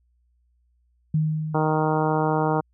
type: tone with exponential decay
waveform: sine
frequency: 155.56 Hz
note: D#3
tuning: in tune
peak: -17 dBFS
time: 1.14-2.62 s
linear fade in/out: 5 ms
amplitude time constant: 320 ms
type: harmonic tone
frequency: 155.56 Hz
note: D#3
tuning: in tune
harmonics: 1 / 2 / 3 / 4 / 5 / 6 / 7 / 8 / 9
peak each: -25 / -27 / -26 / -30 / -27 / -28 / -33 / -34 / -36 dBFS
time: 1.54-2.61 s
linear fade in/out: 10 ms
effects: added 60 Hz sine -62 dBFS peak until 2.73 s